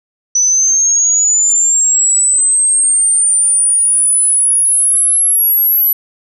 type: linear sweep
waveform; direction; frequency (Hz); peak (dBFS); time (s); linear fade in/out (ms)
sine; up; 5940 to 11840; -8; 0.35-5.93; 5
effects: none